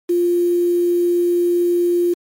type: tone with quantisation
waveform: sine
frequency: 349.2 Hz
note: F4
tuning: in tune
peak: -13 dBFS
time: 0.09-2.14 s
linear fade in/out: 10 ms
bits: 6
effects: MP3 64 kbps